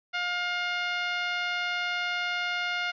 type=tone with band-pass filter; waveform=10% pulse; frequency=710 Hz; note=F5; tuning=28 cents sharp; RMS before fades=-30 dBFS; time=0.13-2.92 s; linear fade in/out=20 ms; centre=1600 Hz; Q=0.91; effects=resampled to 16000 Hz